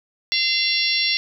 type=harmonic tone with a mistuned harmonic; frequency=688 Hz; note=F5; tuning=26 cents flat; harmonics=3 / 4 / 5 / 6 / 7 / 8; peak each=-25 / -25 / -25 / -25 / -25 / -25 dBFS; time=0.32-1.17 s; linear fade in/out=0 ms; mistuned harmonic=7; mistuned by=-79 cents; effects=none